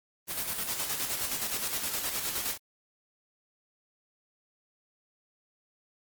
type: noise with tremolo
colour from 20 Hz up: white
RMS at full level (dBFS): -31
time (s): 0.27-2.58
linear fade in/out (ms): 50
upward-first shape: square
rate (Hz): 9.6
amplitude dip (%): 45
effects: Opus 24 kbps